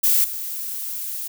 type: noise with level steps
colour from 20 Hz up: violet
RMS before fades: -17 / -29 dBFS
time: 0.03-1.28 s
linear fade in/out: 10 ms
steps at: 0.24 s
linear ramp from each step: 5 ms
effects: none